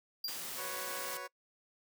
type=tone with exponential decay; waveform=square; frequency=4762 Hz; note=D8; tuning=23 cents sharp; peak=-33 dBFS; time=0.24-0.45 s; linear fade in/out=5 ms; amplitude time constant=45 ms
type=noise; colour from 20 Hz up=white; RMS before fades=-42 dBFS; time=0.28-1.17 s; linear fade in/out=0 ms
type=chord; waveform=15% pulse; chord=F# suspended fourth; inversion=none; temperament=just; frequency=370 / 493.3 / 555 Hz; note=F#4 / B4 / C#5; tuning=0 / -2 / +2 cents; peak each=-44 / -40 / -38 dBFS; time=0.57-1.28 s; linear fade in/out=20 ms
effects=noise-tail reverb RT60 0.1 s tail -24 dB re dry + high-pass 150 Hz 12 dB/octave